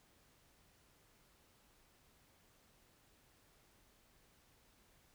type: silence
effects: pink hiss -70 dBFS RMS until 5.14 s